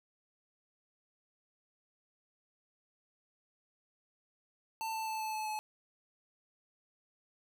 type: tone with pitch steps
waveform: square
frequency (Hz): 891 / 884.3 / 877.7 / 871.2 / 864.6 / 858.2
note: A5 / A5 / A5 / A5 / A5 / A5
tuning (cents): +22 / +8 / -5 / -17 / -31 / -43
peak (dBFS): -36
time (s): 4.81-5.59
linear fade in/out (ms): 0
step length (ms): 130
effects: none